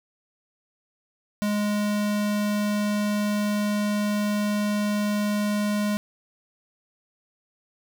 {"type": "tone", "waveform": "square", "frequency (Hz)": 207.7, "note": "G#3", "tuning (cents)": 0, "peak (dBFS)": -23, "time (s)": [1.42, 5.97], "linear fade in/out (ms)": 0, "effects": []}